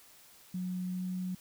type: tone with pitch glide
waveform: sine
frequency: 182.4 to 183.56 Hz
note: F#3 to F#3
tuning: -24 to -14 cents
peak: -33 dBFS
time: 0.54-1.35 s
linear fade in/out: 5 ms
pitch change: +10 cents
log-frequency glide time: 0.92-1.02 s
effects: white hiss -58 dBFS RMS until 1.4 s